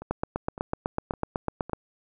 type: two click trains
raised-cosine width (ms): 1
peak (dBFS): -24 / -12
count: 4 / 14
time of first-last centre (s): 0.02-1.696 / 0.11-1.733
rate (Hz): 1.79 / 8.01
effects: none